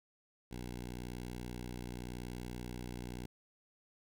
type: tone with notch filter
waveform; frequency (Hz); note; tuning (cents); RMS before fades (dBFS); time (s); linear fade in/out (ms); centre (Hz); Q
10% pulse; 60.9; B1; -24; -44; 0.51-3.26; 5; 1200; 1.4
effects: none